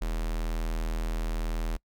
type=tone with notch filter; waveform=square; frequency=40.47 Hz; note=E1; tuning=31 cents flat; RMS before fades=-30 dBFS; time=0.01-1.77 s; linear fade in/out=10 ms; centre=130 Hz; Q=1.8; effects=noise-tail reverb RT60 0.1 s tail -25 dB re dry